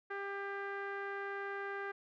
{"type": "tone with low-pass filter", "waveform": "sawtooth", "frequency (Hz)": 397.7, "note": "G4", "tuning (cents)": 25, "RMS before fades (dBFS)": -41, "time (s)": [0.1, 1.92], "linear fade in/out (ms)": 10, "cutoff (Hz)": 1700, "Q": 3.9, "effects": []}